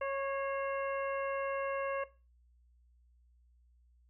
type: harmonic tone with a mistuned harmonic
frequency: 549 Hz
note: C#5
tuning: 17 cents flat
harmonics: 1 / 2 / 3 / 4 / 5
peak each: -34 / -40 / -44 / -46 / -48 dBFS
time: 0.01-2.04 s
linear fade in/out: 5 ms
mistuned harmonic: 4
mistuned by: -52 cents
effects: noise-tail reverb RT60 0.3 s tail -17 dB re dry + added 60 Hz sine -63 dBFS peak until 4.09 s